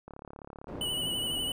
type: click train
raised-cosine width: 1 ms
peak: -30 dBFS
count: 28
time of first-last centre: 0.08-0.841 s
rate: 35.5 Hz
type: low-pass noise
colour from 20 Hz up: white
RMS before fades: -41 dBFS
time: 0.68-1.52 s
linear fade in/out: 2 ms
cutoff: 430 Hz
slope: 12 dB/octave
type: tone with vibrato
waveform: square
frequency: 2960 Hz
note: F#7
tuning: in tune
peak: -31 dBFS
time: 0.81-1.52 s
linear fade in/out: 2 ms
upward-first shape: sine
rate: 12 Hz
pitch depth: 34 cents each way
effects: none